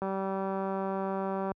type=click train; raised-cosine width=1 ms; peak=-20 dBFS; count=290; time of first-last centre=0.02-1.517 s; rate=193 Hz; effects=high-pass 60 Hz 12 dB/octave